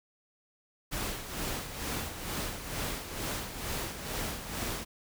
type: noise with tremolo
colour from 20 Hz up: pink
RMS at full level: -34 dBFS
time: 0.91-4.85 s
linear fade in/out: 20 ms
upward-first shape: sine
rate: 2.2 Hz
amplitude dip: 60%
effects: none